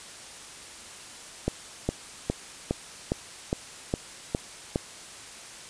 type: click train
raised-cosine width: 2 ms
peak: -11 dBFS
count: 9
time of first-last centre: 1.48-4.759 s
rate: 2.44 Hz
effects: white hiss -44 dBFS RMS until 5.69 s + resampled to 22050 Hz